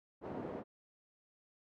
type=band-pass noise; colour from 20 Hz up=pink; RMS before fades=-43 dBFS; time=0.21-0.64 s; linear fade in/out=50 ms; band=220 to 620 Hz; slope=12 dB/octave; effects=none